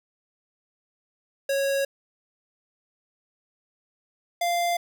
square tone pair in turn, 551 / 694.2 Hz, C#5 / F5, -11 / -11 cents, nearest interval major third, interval 400 cents, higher second, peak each -23 dBFS, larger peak neither, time 1.49-1.85 / 4.41-4.77 s, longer neither, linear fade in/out 5 ms, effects none

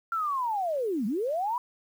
sine linear two-way sweep, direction down then up, 1380 to 190.9 to 1006 Hz, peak -26 dBFS, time 0.12-1.58 s, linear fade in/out 2 ms, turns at 1.06 s, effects 9-bit

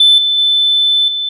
sine tone with level steps, 3520 Hz, A7, in tune, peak -3 / -10 / -8 / -15 dBFS, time 0-1.29 s, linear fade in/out 5 ms, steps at 0.18 / 0.38 / 1.08 s, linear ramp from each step 2 ms, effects tanh soft clip ceiling -1 dBFS

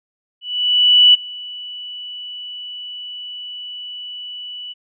sine tone with ADSR envelope, 2960 Hz, F#7, in tune, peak -5 dBFS, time 0.41-4.74 s, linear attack 730 ms, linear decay 15 ms, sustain -23 dB, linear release 25 ms, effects none

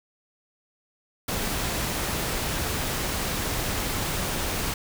pink noise, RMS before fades -28 dBFS, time 1.28-4.74 s, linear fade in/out 5 ms, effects none

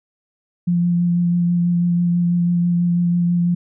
sine tone with vibrato, 173.9 Hz, F3, 7 cents flat, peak -14 dBFS, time 0.67-3.55 s, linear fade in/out 10 ms, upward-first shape sine, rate 6.1 Hz, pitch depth 14 cents each way, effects none

